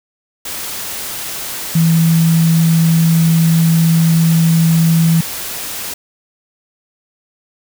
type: tone in noise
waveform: sine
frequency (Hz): 164.3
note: E3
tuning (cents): -5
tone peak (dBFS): -8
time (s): 1.75-5.21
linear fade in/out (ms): 5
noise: white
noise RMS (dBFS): -24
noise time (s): 0.45-5.94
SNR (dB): +13
effects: none